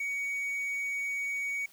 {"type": "tone", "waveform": "triangle", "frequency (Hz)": 2246, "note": "C#7", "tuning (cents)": 22, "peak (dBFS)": -29, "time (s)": [0, 1.66], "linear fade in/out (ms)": 5, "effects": ["white hiss -59 dBFS RMS until 1.72 s"]}